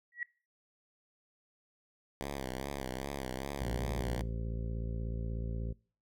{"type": "tone with exponential growth", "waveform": "sine", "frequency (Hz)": 1922, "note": "B6", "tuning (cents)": -48, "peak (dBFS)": -30, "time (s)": [0.12, 0.23], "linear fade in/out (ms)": 2, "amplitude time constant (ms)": 23}
{"type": "tone with vibrato", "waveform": "5% pulse", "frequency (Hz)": 67, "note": "C2", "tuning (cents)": 42, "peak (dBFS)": -26, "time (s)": [2.21, 4.22], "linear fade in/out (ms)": 0, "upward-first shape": "sine", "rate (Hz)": 2.5, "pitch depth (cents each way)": 100}
{"type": "harmonic tone", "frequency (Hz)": 56.5, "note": "A1", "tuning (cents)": 47, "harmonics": [1, 2, 3, 4, 5, 6, 7, 8, 9, 10], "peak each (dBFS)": [-36, -40, -45, -47, -55, -59, -51, -61, -53, -62], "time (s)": [3.6, 5.73], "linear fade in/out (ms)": 10}
{"effects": ["noise-tail reverb RT60 0.4 s tail -24 dB re dry"]}